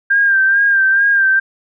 sine tone with vibrato, 1592 Hz, G6, 26 cents sharp, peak -9 dBFS, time 0.1-1.4 s, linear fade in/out 10 ms, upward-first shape sine, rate 2.3 Hz, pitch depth 43 cents each way, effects none

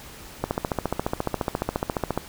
click train, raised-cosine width 1 ms, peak -9 dBFS, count 26, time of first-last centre 0.44-2.176 s, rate 14.4 Hz, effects pink hiss -43 dBFS RMS until 2.28 s

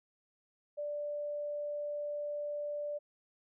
sine tone, 587.3 Hz, D5, in tune, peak -35 dBFS, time 0.77-2.99 s, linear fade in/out 20 ms, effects none

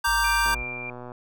square chord, G minor, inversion first, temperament equal, 932.3 / 1174.7 / 1568 Hz, Bb5 / D6 / G6, 0 / 0 / 0 cents, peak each -26 / -28 / -24 dBFS, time 0.04-0.55 s, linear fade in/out 10 ms
sine tone, 51.91 Hz, G#1, in tune, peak -31 dBFS, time 0.07-0.63 s, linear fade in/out 5 ms
sine tone with tremolo, 2375 Hz, D7, 19 cents sharp, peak -30 dBFS, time 0.24-0.9 s, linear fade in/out 2 ms, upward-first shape sine, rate 3.1 Hz, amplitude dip 30%
click train, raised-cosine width 1 ms, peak -25 dBFS, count 82, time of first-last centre 0.46-1.119 s, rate 123 Hz
effects none

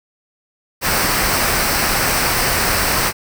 pink noise with comb filter, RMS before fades -17 dBFS, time 0.81-3.13 s, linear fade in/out 50 ms, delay 0.29 ms, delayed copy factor -0.5, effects none

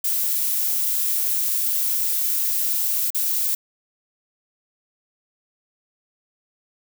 violet noise with dropouts, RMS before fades -22 dBFS, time 0.04-3.55 s, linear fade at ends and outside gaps 5 ms, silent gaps 3.104-3.146 s, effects none

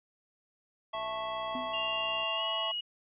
square chord, A major, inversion second, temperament just, 660 / 880 / 1100 Hz, E5 / A5 / C#6, +2 / 0 / -14 cents, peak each -38 / -41 / -38 dBFS, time 0.93-2.72 s, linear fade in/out 10 ms
click train, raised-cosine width 1 ms, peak -39 dBFS, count 81, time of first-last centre 0.95-2.232 s, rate 62.4 Hz
triangle tone with exponential decay, 253.1 Hz, B3, 43 cents sharp, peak -33 dBFS, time 1.55-1.9 s, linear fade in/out 1 ms, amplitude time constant 75 ms
sine tone with pitch glide, 2794 to 2898 Hz, F7 to F#7, 0 to -37 cents, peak -32 dBFS, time 1.73-2.81 s, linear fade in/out 10 ms, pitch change +63 cents, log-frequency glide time 2.35-2.42 s
effects resampled to 8000 Hz

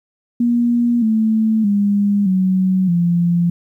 sine tone with pitch steps, 238.4 / 219.9 / 202.8 / 187.04 / 172.51 Hz, A#3 / A3 / G#3 / F#3 / F3, +39 / -1 / -41 / +19 / -21 cents, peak -12 dBFS, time 0.4-3.5 s, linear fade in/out 5 ms, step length 620 ms, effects 9-bit

